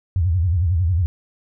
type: tone with vibrato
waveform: sine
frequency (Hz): 87.1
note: F2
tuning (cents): -4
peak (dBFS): -15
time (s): 0.16-1.06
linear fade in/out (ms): 0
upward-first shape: sine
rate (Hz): 11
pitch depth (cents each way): 180
effects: none